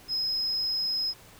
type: tone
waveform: sine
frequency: 5110 Hz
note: D#8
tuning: 45 cents sharp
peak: -24 dBFS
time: 0.08-1.14 s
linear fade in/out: 50 ms
effects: tanh soft clip ceiling -24 dBFS + pink hiss -52 dBFS RMS until 1.39 s